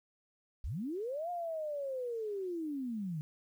sine linear two-way sweep, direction up then down, 41.5 to 715 to 144.7 Hz, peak -35 dBFS, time 0.64-3.21 s, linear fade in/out 0 ms, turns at 1.3 s, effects 11-bit

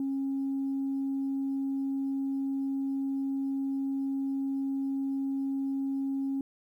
sine tone, 272.2 Hz, C#4, 31 cents flat, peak -27 dBFS, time 0-6.41 s, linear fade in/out 2 ms, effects tanh soft clip ceiling -25 dBFS + 11-bit

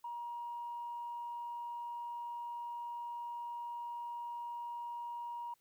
sine tone, 950 Hz, A#5, 33 cents sharp, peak -39 dBFS, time 0.04-5.54 s, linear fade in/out 5 ms, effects tanh soft clip ceiling -35 dBFS + white hiss -75 dBFS RMS until 5.6 s

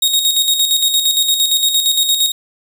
sawtooth tone with tremolo, 3754 Hz, A#7, 11 cents sharp, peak -7 dBFS, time 0.02-2.32 s, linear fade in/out 5 ms, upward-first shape square, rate 8.7 Hz, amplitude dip 50%, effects none

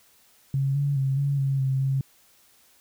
sine tone with pitch steps, 136.6 / 142.1 / 134.8 / 140.8 / 136.5 / 133.3 / 135 Hz, C#3 / C#3 / C#3 / C#3 / C#3 / C3 / C#3, -25 / +43 / -48 / +27 / -26 / +33 / -45 cents, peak -21 dBFS, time 0.54-2.01 s, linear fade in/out 2 ms, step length 210 ms, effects white hiss -59 dBFS RMS until 2.8 s

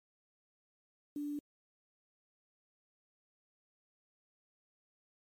sine tone with quantisation, 292 Hz, D4, 10 cents flat, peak -36 dBFS, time 1.16-1.39 s, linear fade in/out 2 ms, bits 10, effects MP3 64 kbps

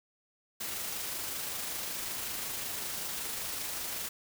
white noise with amplitude modulation, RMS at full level -36 dBFS, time 0.6-4.09 s, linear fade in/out 10 ms, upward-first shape sine, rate 25.3 Hz, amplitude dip 25%, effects none

